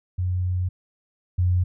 sine tone pair in turn, 90.8 / 89.86 Hz, F#2 / F2, -32 / +50 cents, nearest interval unison, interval 18 cents, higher first, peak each -21 / -17 dBFS, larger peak second, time 0.18-0.69 / 1.38-1.64 s, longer first, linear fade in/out 10 ms, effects none

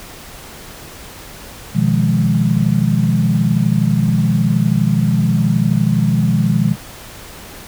sine chord, F half-diminished seventh, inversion second, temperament equal, 123.47 / 155.56 / 174.61 / 207.7 Hz, Cb3 / Eb3 / F3 / Ab3, 0 / 0 / 0 / 0 cents, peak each -17 dBFS, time 1.73-6.76 s, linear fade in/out 50 ms, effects pink hiss -35 dBFS RMS until 7.67 s

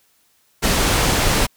pink low-pass noise, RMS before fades -17 dBFS, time 0.62-1.47 s, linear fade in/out 20 ms, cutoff 11000 Hz, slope 12 dB/octave, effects white hiss -60 dBFS RMS until 1.56 s

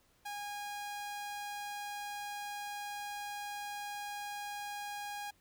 sawtooth tone, 820 Hz, G#5, 22 cents flat, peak -36 dBFS, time 0.25-5.31 s, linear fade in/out 10 ms, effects pink hiss -70 dBFS RMS until 5.4 s

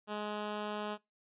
10% pulse tone, 209.7 Hz, G#3, 17 cents sharp, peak -28 dBFS, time 0.07-0.98 s, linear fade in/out 50 ms, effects noise-tail reverb RT60 0.2 s tail -22 dB re dry + resampled to 8000 Hz

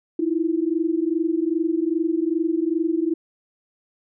sine tone pair together, 317 / 339.5 Hz, D#4 / F4, +32 / -49 cents, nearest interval minor second, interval 119 cents, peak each -22 dBFS, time 0.19-3.14 s, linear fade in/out 5 ms, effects none

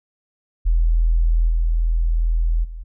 sine tone with level steps, 41.2 Hz, E1, in tune, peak -13 / -15 / -29 dBFS, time 0.65-2.84 s, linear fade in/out 20 ms, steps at 1.48 / 2.63 s, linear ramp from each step 20 ms, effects none

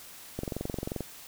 click train, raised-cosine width 2 ms, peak -19 dBFS, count 15, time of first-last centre 0.39-1.007 s, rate 22.7 Hz, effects white hiss -48 dBFS RMS until 1.27 s

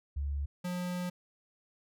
sine / square tone pair in turn, 71 / 178.91 Hz, C#2 / F3, +42 / +42 cents, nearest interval octave + major third, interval 1600 cents, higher second, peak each -31 / -34 dBFS, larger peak first, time 0.16-0.46 / 0.64-1.1 s, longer second, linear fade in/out 10 ms, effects none

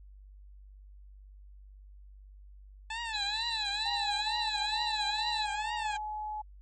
15% pulse tone with vibrato, 869 Hz, A5, 22 cents flat, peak -28 dBFS, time 2.9-5.97 s, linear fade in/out 5 ms, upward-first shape triangle, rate 2.2 Hz, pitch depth 160 cents each way
sine tone with tremolo, 3976 Hz, B7, 11 cents sharp, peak -31 dBFS, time 3.13-5.46 s, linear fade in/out 20 ms, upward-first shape square, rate 15 Hz, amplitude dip 30%
sine tone with pitch glide, 816 to 850.7 Hz, G#5 to G#5, -31 to +41 cents, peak -34 dBFS, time 3.85-6.42 s, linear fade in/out 10 ms, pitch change +72 cents, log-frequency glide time 4.09-4.17 s
effects added 49 Hz sine -49 dBFS peak until 6.61 s + MP3 32 kbps

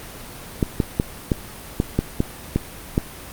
clicks, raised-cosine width 3 ms, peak -4 dBFS, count 9, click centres 0.628 / 0.802 / 0.999 / 1.318 / 1.801 / 1.99 / 2.204 / 2.56 / 2.979 s, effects pink hiss -37 dBFS RMS until 3.32 s + Opus 32 kbps

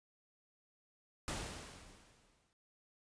pink noise with exponential decay, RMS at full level -39 dBFS, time 1.28-2.53 s, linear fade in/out 0 ms, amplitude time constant 270 ms, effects resampled to 22050 Hz

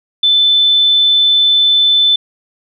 sine tone, 3520 Hz, A7, in tune, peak -7 dBFS, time 0.23-2.16 s, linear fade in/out 5 ms, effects none

